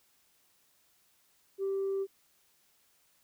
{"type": "tone", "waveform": "sine", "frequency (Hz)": 390, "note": "G4", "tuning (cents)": -9, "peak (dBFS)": -28, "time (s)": [1.58, 2.07], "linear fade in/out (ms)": 50, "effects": ["tanh soft clip ceiling -27 dBFS", "white hiss -69 dBFS RMS until 3.23 s"]}